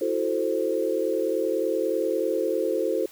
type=chord; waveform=sine; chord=F# half-diminished seventh; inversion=third; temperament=equal; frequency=329.6 / 370 / 440 / 523.3 Hz; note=E4 / F#4 / A4 / C5; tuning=0 / 0 / 0 / 0 cents; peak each=-29 / -29 / -27 / -27 dBFS; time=0.01-3.06 s; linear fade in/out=5 ms; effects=white hiss -50 dBFS RMS until 3.11 s